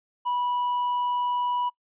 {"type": "tone", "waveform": "triangle", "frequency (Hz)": 980, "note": "B5", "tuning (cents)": -14, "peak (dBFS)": -22, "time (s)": [0.25, 1.7], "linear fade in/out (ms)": 20, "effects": ["noise-tail reverb RT60 0.1 s tail -24 dB re dry", "resampled to 8000 Hz"]}